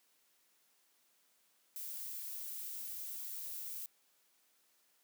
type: noise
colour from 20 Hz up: violet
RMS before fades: -44 dBFS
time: 1.76-3.86 s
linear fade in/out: 0 ms
effects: white hiss -73 dBFS RMS until 5.03 s + high-pass 200 Hz 12 dB/octave